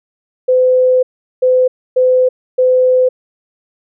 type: tone bursts at uneven times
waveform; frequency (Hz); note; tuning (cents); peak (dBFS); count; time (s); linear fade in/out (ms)
sine; 509; C5; -48; -7; 4; 0.48-1.03 / 1.42-1.68 / 1.96-2.29 / 2.58-3.09; 10
effects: none